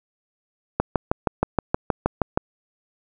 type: click train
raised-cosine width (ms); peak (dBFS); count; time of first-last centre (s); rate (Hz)
1; -4; 11; 0.8-2.375; 6.35
effects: none